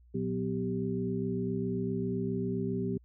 sine tone cluster, 116 / 180.7 / 248.2 / 391.7 Hz, A#2 / F#3 / B3 / G4, -8 / -41 / +9 / -1 cents, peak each -37 / -34 / -35 / -35 dBFS, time 0.14-2.98 s, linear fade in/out 10 ms, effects added 60 Hz sine -56 dBFS peak until 3.04 s

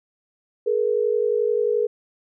sine tone pair together, 424.4 / 475.8 Hz, G#4 / A#4, +38 / +35 cents, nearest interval major second, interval 197 cents, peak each -21 dBFS, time 0.66-1.87 s, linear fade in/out 10 ms, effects none

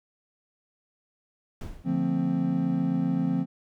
brown noise with exponential decay, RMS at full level -33 dBFS, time 1.61-2.12 s, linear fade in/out 2 ms, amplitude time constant 110 ms
triangle chord, D minor seventh, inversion none, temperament equal with one note detuned, 146.83 / 174.61 / 225.5 / 261.6 Hz, D3 / F3 / A3 / C4, 0 / 0 / +43 / 0 cents, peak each -31 / -25 / -30 / -25 dBFS, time 1.84-3.46 s, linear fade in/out 50 ms
effects none

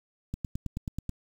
click train, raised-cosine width 5 ms, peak -20 dBFS, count 8, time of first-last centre 0.34-1.093 s, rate 9.29 Hz, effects 8-bit

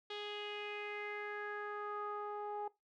sawtooth tone with low-pass filter sweep, 415.3 Hz, G#4, in tune, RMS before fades -43 dBFS, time 0.1-2.68 s, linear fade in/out 5 ms, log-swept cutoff 3500 to 890 Hz, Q 4.6, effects noise-tail reverb RT60 0.2 s tail -20 dB re dry

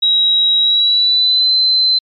sine tone with pitch glide, 3842 to 4070 Hz, B7 to C8, -48 to -49 cents, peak -9 dBFS, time 0.02-1.99 s, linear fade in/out 10 ms, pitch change +99 cents, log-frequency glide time 0.59-1.53 s, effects MP3 96 kbps

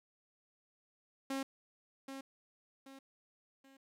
sawtooth tone with echo, 270 Hz, C#4, 45 cents flat, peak -32 dBFS, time 1.3-1.43 s, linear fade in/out 5 ms, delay 780 ms, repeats 3, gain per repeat -8 dB, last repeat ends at 3.77 s, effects low-pass 12000 Hz 12 dB/octave + 12-bit

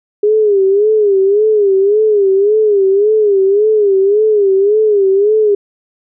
sine tone with vibrato, 408.5 Hz, G#4, 29 cents flat, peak -7 dBFS, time 0.23-5.55 s, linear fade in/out 5 ms, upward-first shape sine, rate 1.8 Hz, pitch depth 110 cents each way, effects none

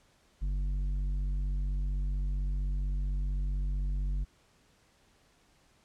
sine tone with tanh clipping, 47.84 Hz, G1, 41 cents flat, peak -30 dBFS, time 0.41-4.25 s, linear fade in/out 20 ms, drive 8 dB, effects pink hiss -66 dBFS RMS until 5.84 s + low-pass 9000 Hz 12 dB/octave

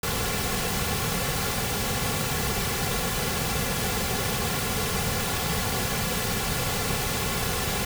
pink noise with comb filter, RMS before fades -27 dBFS, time 0.03-7.85 s, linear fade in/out 5 ms, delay 3.2 ms, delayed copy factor -0.65, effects none

